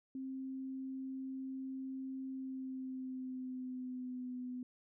sine tone with pitch glide, 264.4 to 250.4 Hz, C4 to B3, +18 to +24 cents, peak -40 dBFS, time 0.15-4.63 s, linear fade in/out 2 ms, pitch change -94 cents, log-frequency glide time 2.29-4.34 s, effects none

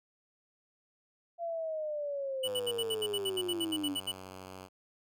sine linear sweep, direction down, 687 to 277.3 Hz, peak -33 dBFS, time 1.38-3.97 s, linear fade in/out 50 ms
square tone bursts, 2960 Hz, F#7, in tune, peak -32 dBFS, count 15, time 2.43-4.119 s, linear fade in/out 10 ms, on 51 ms, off 66 ms
5% pulse tone with pitch glide, 101.7 to 93.8 Hz, G#2 to F#2, -36 to +24 cents, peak -34 dBFS, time 2.43-4.69 s, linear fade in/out 50 ms, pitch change -140 cents, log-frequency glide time 2.83-4.24 s
effects none

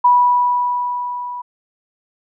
sine tone with level ramp, 980 Hz, B5, 14 cents flat, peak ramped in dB -7 to -25 dBFS, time 0.04-1.42 s, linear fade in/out 10 ms, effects none

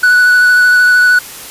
triangle tone with vibrato, 1480 Hz, F#6, in tune, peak -3 dBFS, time 0.03-1.19 s, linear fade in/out 5 ms, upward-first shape sine, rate 13 Hz, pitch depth 13 cents each way, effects white hiss -29 dBFS RMS until 1.5 s + resampled to 32000 Hz

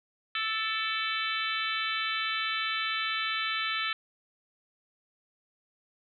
harmonic tone with a mistuned harmonic, 440 Hz, A4, in tune, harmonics 3 / 4 / 5 / 6 / 7 / 8 / 9, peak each -34 / -35 / -36 / -37 / -37 / -38 / -39 dBFS, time 0.35-3.93 s, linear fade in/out 2 ms, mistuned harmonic 5, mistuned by +43 cents, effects none

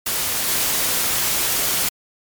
white noise with level steps, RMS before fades -22 / -20 dBFS, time 0.06-1.89 s, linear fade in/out 5 ms, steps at 0.48 s, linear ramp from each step 5 ms, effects MP3 96 kbps

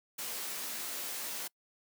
white noise with comb filter, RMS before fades -39 dBFS, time 0.18-1.48 s, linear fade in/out 10 ms, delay 15 ms, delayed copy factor -0.6, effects noise-tail reverb RT60 0.1 s tail -25 dB re dry + high-pass 200 Hz 12 dB/octave

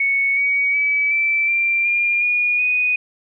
sine tone with pitch steps, 2217 / 2253 / 2290 / 2327 / 2365 / 2404 / 2443 / 2483 Hz, C#7 / C#7 / D7 / D7 / D7 / D7 / D#7 / D#7, 0 / +28 / -44 / -17 / +12 / +40 / -32 / -4 cents, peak -15 dBFS, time 0-2.96 s, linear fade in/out 5 ms, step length 370 ms, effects none

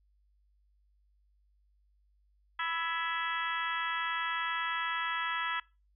harmonic tone with a mistuned harmonic, 329.6 Hz, E4, in tune, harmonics 3 / 4 / 5 / 6 / 7 / 8 / 9 / 10, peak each -38 / -36 / -37 / -38 / -51 / -43 / -49 / -42 dBFS, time 2.59-5.6 s, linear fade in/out 5 ms, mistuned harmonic 5, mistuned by +34 cents, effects noise-tail reverb RT60 0.3 s tail -24 dB re dry + added 50 Hz sine -66 dBFS peak until 5.95 s

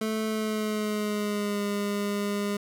25% pulse tone with pitch glide, 218.5 to 203.9 Hz, A3 to G#3, -12 to -32 cents, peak -23 dBFS, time 0.01-2.57 s, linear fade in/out 5 ms, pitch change -120 cents, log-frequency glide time 0.27-1.64 s, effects none

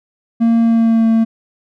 triangle tone with pitch glide, 230 to 225.4 Hz, A#3 to A3, -23 to +42 cents, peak -7 dBFS, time 0.4-1.25 s, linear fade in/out 20 ms, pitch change -35 cents, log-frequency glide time 0.6-1.08 s, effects none

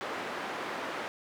white band-pass noise, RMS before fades -37 dBFS, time 0.01-1.08 s, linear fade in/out 0 ms, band 240 to 1500 Hz, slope 12 dB/octave, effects none

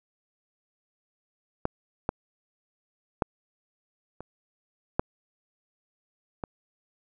clicks, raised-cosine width 1 ms, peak -11 / -11 / -9 / -25 / -8 / -18 dBFS, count 6, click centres 1.654 / 2.091 / 3.222 / 4.206 / 4.995 / 6.438 s, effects none

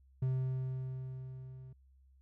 triangle tone with level ramp, 130 Hz, C3, 11 cents flat, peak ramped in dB -27 to -46 dBFS, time 0.22-1.73 s, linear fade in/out 5 ms, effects added 66 Hz sine -61 dBFS peak until 2.21 s

